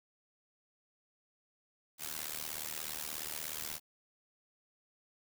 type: noise with amplitude modulation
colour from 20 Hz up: white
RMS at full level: -37 dBFS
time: 1.98-3.8 s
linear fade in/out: 50 ms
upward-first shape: sine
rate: 76.8 Hz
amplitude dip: 95%
effects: none